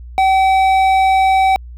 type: tone with hard clipping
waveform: triangle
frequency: 766 Hz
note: G5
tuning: 40 cents flat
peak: -11 dBFS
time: 0.18-1.56 s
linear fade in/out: 0 ms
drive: 12 dB
effects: added 60 Hz sine -30 dBFS peak until 1.77 s